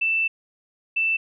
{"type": "tone pair in turn", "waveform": "sine", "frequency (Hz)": [2659, 2659], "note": ["E7", "E7"], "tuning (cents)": [14, 14], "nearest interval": "unison", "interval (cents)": 0, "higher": "neither", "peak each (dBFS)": -19, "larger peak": "neither", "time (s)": [[0.01, 0.28], [0.96, 1.17]], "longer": "first", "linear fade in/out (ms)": 10, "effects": []}